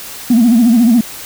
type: tone with vibrato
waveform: sine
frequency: 233.9 Hz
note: A#3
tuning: 6 cents sharp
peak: -4 dBFS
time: 0.3-1.01 s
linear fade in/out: 5 ms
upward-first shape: sine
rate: 14 Hz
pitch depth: 120 cents each way
effects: tanh soft clip ceiling -3 dBFS + white hiss -29 dBFS RMS until 1.25 s